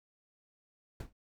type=noise with exponential decay; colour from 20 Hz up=brown; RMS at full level=-34 dBFS; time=1-1.13 s; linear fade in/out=5 ms; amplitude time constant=28 ms; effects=none